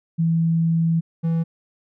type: tone pair in turn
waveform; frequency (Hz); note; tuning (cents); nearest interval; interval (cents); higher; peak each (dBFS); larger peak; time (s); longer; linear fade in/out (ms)
sine / triangle; 164.81 / 164.81; E3 / E3; 0 / 0; unison; 0; neither; -16; neither; 0.18-1.01 / 1.23-1.44; first; 20
effects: none